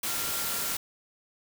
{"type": "tone in noise", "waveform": "sine", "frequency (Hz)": 1381, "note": "F6", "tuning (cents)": -20, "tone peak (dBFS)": -42, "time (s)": [0.07, 0.74], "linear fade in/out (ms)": 5, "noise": "white", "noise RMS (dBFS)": -31, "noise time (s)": [0.03, 0.77], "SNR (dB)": -14, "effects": []}